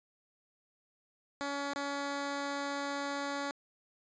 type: tone with dropouts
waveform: 10% pulse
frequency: 282.2 Hz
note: C#4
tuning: 31 cents sharp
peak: -26 dBFS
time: 1.41-3.51 s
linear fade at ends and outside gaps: 0 ms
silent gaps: 1.735-1.76 s
effects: resampled to 16000 Hz